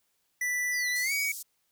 square tone with pitch glide, 1975.5 to 2256 Hz, B6 to C#7, 0 to +30 cents, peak -28 dBFS, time 0.41-1.32 s, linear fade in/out 5 ms, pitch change +230 cents, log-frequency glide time 1.02-1.12 s
sine linear two-way sweep, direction down then up, 5200 to 3951 to 5200 Hz, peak -37 dBFS, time 0.71-1.29 s, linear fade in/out 50 ms, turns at 0.89 s
white band-pass noise, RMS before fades -40 dBFS, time 0.95-1.43 s, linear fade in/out 10 ms, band 5400 to 15000 Hz, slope 24 dB/octave
effects white hiss -74 dBFS RMS until 1.71 s

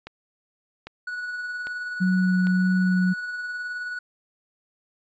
click train, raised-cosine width 0.3 ms, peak -21 dBFS, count 4, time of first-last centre 0.07-2.47 s, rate 1.25 Hz
triangle tone with tremolo, 1470 Hz, F#6, 12 cents flat, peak -26 dBFS, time 1.07-3.99 s, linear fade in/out 5 ms, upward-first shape sine, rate 19 Hz, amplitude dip 30%
sine tone with vibrato, 185 Hz, F#3, in tune, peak -18 dBFS, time 2-3.14 s, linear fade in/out 20 ms, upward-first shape sine, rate 1.7 Hz, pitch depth 9 cents each way
effects resampled to 16000 Hz

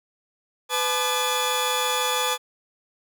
sawtooth tone cluster, 501 / 859 / 1201 / 3410 Hz, B4 / A5 / D6 / G#7, +25 / -42 / +38 / +45 cents, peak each -24 dBFS, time 0.69-2.38 s, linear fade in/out 50 ms, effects none

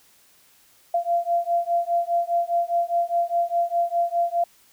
sine beating tone pair, 686 / 690.9 Hz, F5 / F5, -31 / -19 cents, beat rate 4.9 Hz, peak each -23 dBFS, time 0.94-4.44 s, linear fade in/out 5 ms, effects white hiss -57 dBFS RMS until 4.72 s

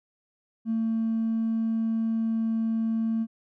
sine tone with hard clipping, 224.9 Hz, A3, 38 cents sharp, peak -24 dBFS, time 0.65-3.27 s, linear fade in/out 50 ms, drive 1 dB, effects none

